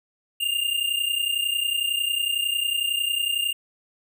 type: tone pair together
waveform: square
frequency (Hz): 2794 / 2825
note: F7 / F7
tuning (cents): 0 / +19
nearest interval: unison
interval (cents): 19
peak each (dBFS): -26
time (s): 0.4-3.53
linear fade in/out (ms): 10
effects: none